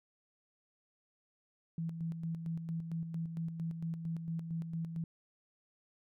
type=tone with tremolo; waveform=sine; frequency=164.81 Hz; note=E3; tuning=in tune; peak=-34 dBFS; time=1.78-5.04 s; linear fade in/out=2 ms; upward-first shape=square; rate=4.4 Hz; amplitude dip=50%; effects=none